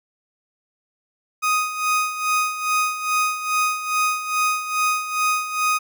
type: tone with tremolo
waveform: 30% pulse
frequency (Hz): 1248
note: D#6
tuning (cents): +5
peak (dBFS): -14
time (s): 1.42-5.79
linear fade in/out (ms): 20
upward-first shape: sine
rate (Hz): 2.4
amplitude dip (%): 70
effects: none